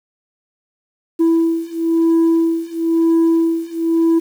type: beating tone pair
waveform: sine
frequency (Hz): 329.6 / 330.6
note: E4 / E4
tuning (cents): 0 / +5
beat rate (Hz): 1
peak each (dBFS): -14 / -13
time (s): 1.19-4.2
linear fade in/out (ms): 20
effects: tanh soft clip ceiling -9 dBFS + 7-bit